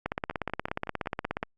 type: two click trains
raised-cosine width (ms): 0.5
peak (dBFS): -24 / -14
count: 7 / 24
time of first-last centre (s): 0.31-1.434 / 0.06-1.429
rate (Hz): 5.34 / 16.8
effects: Opus 48 kbps